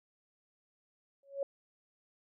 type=tone with exponential growth; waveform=sine; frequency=555 Hz; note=C#5; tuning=2 cents sharp; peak=-28 dBFS; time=1.23-1.43 s; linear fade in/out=2 ms; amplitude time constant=43 ms; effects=none